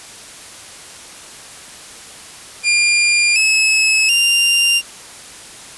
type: tone with pitch steps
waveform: sawtooth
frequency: 2400 / 2587 / 2789 Hz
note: D7 / E7 / F7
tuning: +37 / -33 / -3 cents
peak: -8 dBFS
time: 2.63-4.82 s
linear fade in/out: 50 ms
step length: 730 ms
effects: white hiss -36 dBFS RMS until 5.77 s + resampled to 24000 Hz

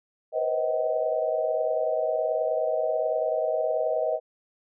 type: tone cluster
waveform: sine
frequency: 484.4 / 503 / 534 / 633 / 757 Hz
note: B4 / B4 / C5 / D#5 / F#5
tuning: -34 / +32 / +35 / +30 / +39 cents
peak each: -31 / -33 / -33 / -25 / -34 dBFS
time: 0.32-4.2 s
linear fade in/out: 50 ms
effects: none

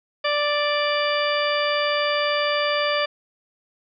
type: harmonic tone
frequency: 587.3 Hz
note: D5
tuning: in tune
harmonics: 1 / 2 / 3 / 4 / 5 / 6 / 8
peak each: -23 / -26 / -28 / -29 / -30 / -31 / -32 dBFS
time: 0.24-3.06 s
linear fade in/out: 10 ms
effects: none

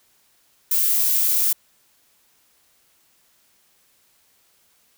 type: noise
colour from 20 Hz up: violet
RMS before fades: -19 dBFS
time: 0.71-1.53 s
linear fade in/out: 5 ms
effects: white hiss -61 dBFS RMS until 4.97 s

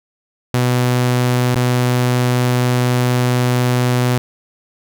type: tone with dropouts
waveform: sawtooth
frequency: 124.2 Hz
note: B2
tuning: 10 cents sharp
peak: -9 dBFS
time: 0.54-4.18 s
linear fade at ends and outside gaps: 0 ms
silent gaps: 1.544-1.559 s
effects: none

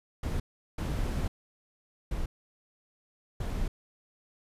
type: noise bursts at uneven times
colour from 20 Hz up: brown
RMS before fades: -31 dBFS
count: 4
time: 0.23-0.4 / 0.78-1.28 / 2.11-2.26 / 3.4-3.68 s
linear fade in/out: 5 ms
effects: resampled to 32000 Hz

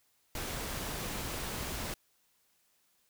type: noise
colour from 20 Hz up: pink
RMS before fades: -38 dBFS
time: 0.35-1.94 s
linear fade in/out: 2 ms
effects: white hiss -72 dBFS RMS until 3.09 s

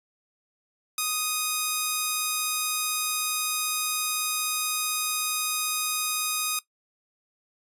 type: tone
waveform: 5% pulse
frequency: 1244.5 Hz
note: D#6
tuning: in tune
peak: -13 dBFS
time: 0.98-6.59 s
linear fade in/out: 2 ms
effects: noise-tail reverb RT60 0.1 s tail -18 dB re dry + resampled to 32000 Hz

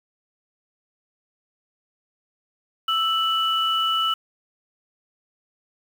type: tone pair together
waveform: sine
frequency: 1318.5 / 2960 Hz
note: E6 / F#7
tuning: 0 / 0 cents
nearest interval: octave + major second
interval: 1400 cents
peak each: -22 dBFS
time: 2.88-4.14 s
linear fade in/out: 5 ms
effects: 7-bit

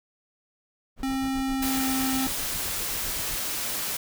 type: noise with tremolo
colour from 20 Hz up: brown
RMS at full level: -37 dBFS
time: 0.96-3.38 s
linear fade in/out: 50 ms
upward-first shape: sine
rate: 7.7 Hz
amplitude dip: 95%
type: tone with pitch glide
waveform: square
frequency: 266.7 to 263.8 Hz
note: C4 to C4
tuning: +33 to +14 cents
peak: -26 dBFS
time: 1.03-2.27 s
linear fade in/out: 2 ms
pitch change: -19 cents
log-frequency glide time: 1.58-1.92 s
type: noise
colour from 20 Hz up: white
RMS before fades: -30 dBFS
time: 1.62-3.97 s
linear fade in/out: 5 ms
effects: none

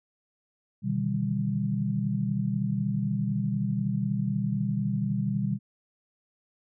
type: tone cluster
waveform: sine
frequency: 124.7 / 148.7 / 160.8 / 197.5 Hz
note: B2 / D3 / E3 / G3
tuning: +17 / +22 / -43 / +13 cents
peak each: -30 / -33 / -34 / -28 dBFS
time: 0.82-5.59 s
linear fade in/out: 50 ms
effects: none

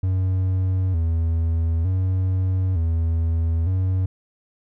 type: tone with vibrato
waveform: triangle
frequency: 87.6 Hz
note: F2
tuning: 6 cents sharp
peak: -16 dBFS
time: 0.03-4.06 s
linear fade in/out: 5 ms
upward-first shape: square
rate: 0.55 Hz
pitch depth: 110 cents each way
effects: none

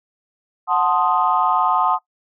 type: chord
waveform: sine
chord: F# diminished seventh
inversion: none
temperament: equal with one note detuned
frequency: 733.2 / 880 / 1046.5 / 1244.5 Hz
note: F#5 / A5 / C6 / Eb6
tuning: -16 / 0 / 0 / 0 cents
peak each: -20 dBFS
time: 0.67-1.99 s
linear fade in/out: 50 ms
effects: noise-tail reverb RT60 0.1 s tail -19 dB re dry + tanh soft clip ceiling -4 dBFS

